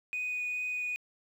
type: tone with vibrato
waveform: sine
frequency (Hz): 2481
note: D#7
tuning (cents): -6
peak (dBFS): -30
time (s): 0.13-0.96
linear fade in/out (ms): 0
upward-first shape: sine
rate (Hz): 2.4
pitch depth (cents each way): 8
effects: tanh soft clip ceiling -28 dBFS + 10-bit